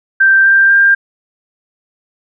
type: tone with pitch steps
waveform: sine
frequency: 1568 / 1581.6 / 1595.4 Hz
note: G6 / G6 / G6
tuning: 0 / +15 / +30 cents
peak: -5 dBFS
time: 0.2-0.95 s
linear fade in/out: 10 ms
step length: 250 ms
effects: none